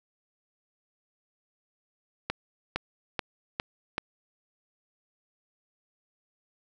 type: accelerating click train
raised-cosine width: 0.3 ms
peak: -12 dBFS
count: 5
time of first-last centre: 2.3-3.981 s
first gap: 460 ms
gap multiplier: 0.94
effects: none